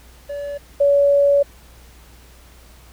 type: tone pair in turn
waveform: triangle / sine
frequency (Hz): 573 / 566.7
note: D5 / C#5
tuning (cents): -43 / +38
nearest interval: unison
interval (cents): 19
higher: first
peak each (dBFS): -23 / -11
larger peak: second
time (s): 0.29-0.58 / 0.8-1.43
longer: second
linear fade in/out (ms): 10
effects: added 60 Hz sine -45 dBFS peak until 2.92 s + pink hiss -49 dBFS RMS until 2.92 s